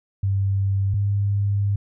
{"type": "tone pair in turn", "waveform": "sine", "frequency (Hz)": [98, 100.76], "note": ["G2", "G2"], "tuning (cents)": [0, 48], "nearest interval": "unison", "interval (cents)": 48, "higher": "second", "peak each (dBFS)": -18, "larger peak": "neither", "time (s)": [[0.23, 0.94], [0.94, 1.76]], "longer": "second", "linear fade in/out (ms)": 5, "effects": []}